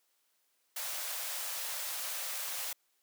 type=high-pass noise; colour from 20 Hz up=white; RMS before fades=-38 dBFS; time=0.76-2.73 s; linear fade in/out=5 ms; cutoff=500 Hz; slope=96 dB/octave; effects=white hiss -75 dBFS RMS until 3.02 s + high-pass 300 Hz 12 dB/octave